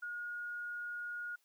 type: tone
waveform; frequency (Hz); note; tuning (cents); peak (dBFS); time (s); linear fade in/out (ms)
sine; 1437; F6; +49; -39; 0.02-1.36; 10
effects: white hiss -75 dBFS RMS until 1.44 s + high-pass 400 Hz 12 dB/octave

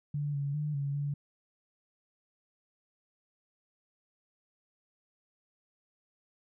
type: tone with pitch steps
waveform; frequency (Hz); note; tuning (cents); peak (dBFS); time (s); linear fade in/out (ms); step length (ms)
sine; 145.8 / 141.3 / 149.7 / 140.7 / 143.6; D3 / C#3 / D3 / C#3 / D3; -12 / +34 / +33 / +26 / -39; -30; 0.14-1.14; 5; 200
effects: none

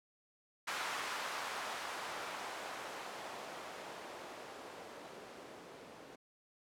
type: noise with low-pass filter sweep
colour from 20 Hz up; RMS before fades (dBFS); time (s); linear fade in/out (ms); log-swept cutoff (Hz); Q
violet; -45; 0.67-6.16; 10; 1200 to 370; 0.98
effects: none

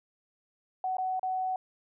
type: tone with dropouts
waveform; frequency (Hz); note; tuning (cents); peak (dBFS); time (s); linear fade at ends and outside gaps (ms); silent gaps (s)
sine; 748; F#5; +19; -28; 0.84-1.56; 2; 0.969-0.983 / 1.195-1.23
effects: none

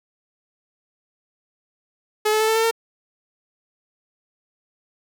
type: tone with pitch steps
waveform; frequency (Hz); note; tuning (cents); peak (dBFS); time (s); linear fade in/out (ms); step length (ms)
sawtooth; 427 / 432.5 / 438 / 443.6 / 449.3 / 455; G#4 / A4 / A4 / A4 / A4 / A#4; +48 / -30 / -8 / +14 / +36 / -42; -13; 2.25-2.712; 10; 77
effects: none

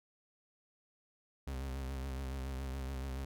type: tone with vibrato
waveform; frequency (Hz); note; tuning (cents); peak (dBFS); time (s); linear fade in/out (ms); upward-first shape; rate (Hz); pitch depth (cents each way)
40% pulse; 66.4; C2; +26; -37; 1.47-3.25; 5; sine; 7.1; 59
effects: none

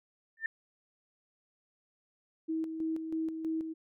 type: tone with exponential growth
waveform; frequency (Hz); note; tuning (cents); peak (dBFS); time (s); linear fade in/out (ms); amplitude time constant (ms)
sine; 1793; A6; +32; -26; 0.37-0.46; 2; 18
type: tone with tremolo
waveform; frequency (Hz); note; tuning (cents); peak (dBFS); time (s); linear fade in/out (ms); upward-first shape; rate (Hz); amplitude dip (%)
sine; 321; E4; -46; -30; 2.48-3.74; 20; square; 3.1; 50
effects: none

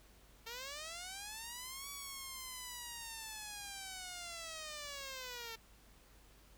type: linear two-way sweep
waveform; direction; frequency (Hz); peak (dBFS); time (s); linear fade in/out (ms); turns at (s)
5% pulse; up then down; 447.4 to 1138 to 447.4; -33; 0.46-5.56; 10; 1.9
effects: added 50 Hz sine -63 dBFS peak until 6.57 s + pink hiss -65 dBFS RMS until 6.57 s

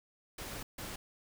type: noise bursts at uneven times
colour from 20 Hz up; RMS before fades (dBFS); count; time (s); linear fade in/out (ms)
pink; -43; 2; 0.38-0.63 / 0.78-0.96; 5
effects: none

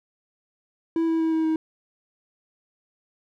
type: tone with pitch steps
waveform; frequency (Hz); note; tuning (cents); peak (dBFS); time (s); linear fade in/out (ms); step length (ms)
triangle; 328.8 / 326 / 323.2 / 320.4 / 317.6; E4 / E4 / E4 / E4 / D#4; -4 / -19 / -34 / -49 / +36; -18; 0.96-1.56; 2; 120
effects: none

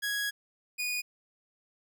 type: tone pair in turn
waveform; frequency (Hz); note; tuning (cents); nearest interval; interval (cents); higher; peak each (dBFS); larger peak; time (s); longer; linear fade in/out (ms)
sawtooth; 1661.2 / 2463; G#6 / D#7; 0 / -18; perfect fifth; 682; second; -26 / -27; first; 0.02-0.31 / 0.78-1.02; first; 20
effects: none

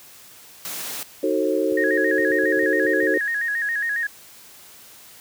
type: high-pass noise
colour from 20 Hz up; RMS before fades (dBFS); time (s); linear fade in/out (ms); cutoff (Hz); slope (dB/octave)
white; -31; 0.65-1.03; 0; 120; 96
type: chord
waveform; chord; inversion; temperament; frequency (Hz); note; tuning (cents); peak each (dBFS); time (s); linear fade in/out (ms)
sine; D# diminished seventh; none; just; 311.1 / 373.4 / 448 / 537.6; D#4 / F#4 / A4 / C5; 0 / +16 / +31 / +47; -24; 1.23-3.18; 5
type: clicks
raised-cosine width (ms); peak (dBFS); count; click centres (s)
2; -28; 8; 1.721 / 2.193 / 2.307 / 2.437 / 2.572 / 2.631 / 2.851 / 3.032
type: tone with vibrato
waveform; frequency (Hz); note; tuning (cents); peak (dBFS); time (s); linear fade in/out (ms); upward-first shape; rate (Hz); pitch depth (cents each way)
sine; 1759; A6; -1; -21; 1.77-4.07; 5; square; 7.3; 90
effects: white hiss -46 dBFS RMS until 5.2 s + high-pass 60 Hz 12 dB/octave

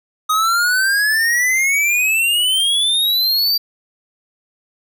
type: exponential sweep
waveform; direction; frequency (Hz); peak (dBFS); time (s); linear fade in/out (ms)
square; up; 1244.5 to 4699; -14; 0.29-3.58; 10
effects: none

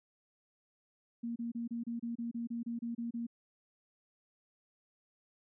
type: tone bursts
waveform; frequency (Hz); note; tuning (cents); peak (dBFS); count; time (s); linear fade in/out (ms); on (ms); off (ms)
sine; 234.1; A#3; +8; -35; 13; 1.23-3.268; 10; 130; 29
effects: none

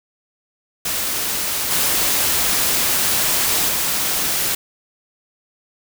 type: noise with level steps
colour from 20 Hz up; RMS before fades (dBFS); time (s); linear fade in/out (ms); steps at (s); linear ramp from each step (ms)
white; -22 / -18 / -20; 0.85-4.55; 5; 1.7 / 3.68; 20
effects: none

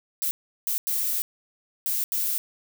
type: noise bursts at uneven times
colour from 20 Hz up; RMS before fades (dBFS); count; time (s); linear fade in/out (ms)
violet; -26; 5; 0.22-0.31 / 0.67-0.78 / 0.87-1.22 / 1.86-2.04 / 2.12-2.38; 0
effects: none

